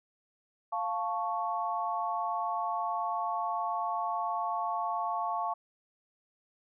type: chord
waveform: sine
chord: F augmented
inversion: none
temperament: equal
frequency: 698.5 / 880 / 1108.7 Hz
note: F5 / A5 / C#6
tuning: 0 / 0 / 0 cents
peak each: -34 dBFS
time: 0.72-5.54 s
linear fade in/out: 10 ms
effects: none